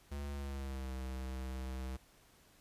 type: tone with pitch glide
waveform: square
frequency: 71.2 to 64.91 Hz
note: C#2 to C2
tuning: +47 to -13 cents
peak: -40 dBFS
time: 0.11-1.97 s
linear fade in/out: 10 ms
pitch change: -160 cents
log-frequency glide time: 0.3-0.92 s
effects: pink hiss -65 dBFS RMS until 2.6 s + resampled to 32000 Hz